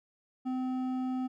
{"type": "tone with hard clipping", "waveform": "sine", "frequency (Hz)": 256.7, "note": "C4", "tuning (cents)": -33, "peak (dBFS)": -32, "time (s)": [0.45, 1.28], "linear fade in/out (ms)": 20, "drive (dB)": 8, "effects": []}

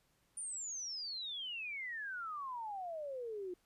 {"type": "exponential sweep", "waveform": "sine", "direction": "down", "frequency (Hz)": [9480, 349.2], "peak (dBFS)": -40, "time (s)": [0.37, 3.54], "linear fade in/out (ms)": 5, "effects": ["pink hiss -75 dBFS RMS until 3.65 s", "resampled to 32000 Hz"]}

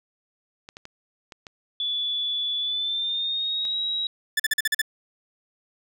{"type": "clicks", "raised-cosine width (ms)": 0.2, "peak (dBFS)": -23, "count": 6, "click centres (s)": [0.689, 0.769, 0.854, 1.322, 1.468, 3.652]}
{"type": "tone with pitch glide", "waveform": "sine", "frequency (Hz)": [3445, 3845], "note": ["A7", "B7"], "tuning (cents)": [-37, -47], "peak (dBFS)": -24, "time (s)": [1.8, 4.07], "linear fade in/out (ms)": 2, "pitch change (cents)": 190, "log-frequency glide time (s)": [2.6, 3.77]}
{"type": "tone bursts", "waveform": "sawtooth", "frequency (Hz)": 1750, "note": "A6", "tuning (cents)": -10, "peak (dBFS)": -16, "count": 7, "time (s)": [4.37, 4.817], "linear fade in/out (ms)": 5, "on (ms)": 27, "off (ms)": 43}
{"effects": []}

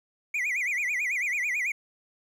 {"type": "tone with vibrato", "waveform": "triangle", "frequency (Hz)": 2194, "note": "C#7", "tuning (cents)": -18, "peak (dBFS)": -24, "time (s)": [0.34, 1.72], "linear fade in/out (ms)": 5, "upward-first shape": "sine", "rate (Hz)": 9.1, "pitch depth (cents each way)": 210, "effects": ["11-bit"]}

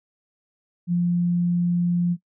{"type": "tone", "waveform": "sine", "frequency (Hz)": 174.61, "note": "F3", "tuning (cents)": 0, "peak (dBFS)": -18, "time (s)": [0.87, 2.17], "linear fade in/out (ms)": 50, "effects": ["noise-tail reverb RT60 0.1 s tail -20 dB re dry"]}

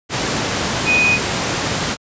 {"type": "tone in noise", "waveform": "sine", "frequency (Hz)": 2489, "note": "D#7", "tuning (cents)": 0, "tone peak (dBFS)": -12, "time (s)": [0.85, 1.19], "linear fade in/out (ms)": 50, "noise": "pink", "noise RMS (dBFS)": -19, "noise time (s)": [0.09, 1.97], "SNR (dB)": 4, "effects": ["high-pass 100 Hz 12 dB/octave", "resampled to 16000 Hz"]}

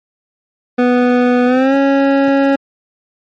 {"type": "tone with pitch glide", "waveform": "25% pulse", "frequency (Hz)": [246.9, 275.5], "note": ["B3", "C#4"], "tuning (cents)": [0, -11], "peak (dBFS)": -5, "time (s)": [0.78, 2.56], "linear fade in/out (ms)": 10, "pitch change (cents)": 189, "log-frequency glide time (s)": [1.46, 1.75], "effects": ["low-pass 2000 Hz 12 dB/octave", "MP3 48 kbps"]}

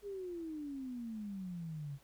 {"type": "exponential sweep", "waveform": "sine", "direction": "down", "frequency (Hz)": [415.3, 136.4], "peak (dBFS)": -40, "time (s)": [0.02, 1.99], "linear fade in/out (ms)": 50, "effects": ["added 50 Hz sine -67 dBFS peak until 2.03 s", "pink hiss -67 dBFS RMS until 2.03 s"]}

